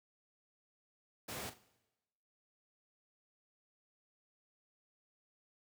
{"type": "noise with echo", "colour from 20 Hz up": "pink", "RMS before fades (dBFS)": -43, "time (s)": [1.28, 1.5], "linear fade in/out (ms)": 10, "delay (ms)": 41, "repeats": 2, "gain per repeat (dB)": -12, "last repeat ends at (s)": 1.582, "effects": ["noise-tail reverb RT60 1.0 s tail -19 dB re dry", "high-pass 100 Hz 12 dB/octave"]}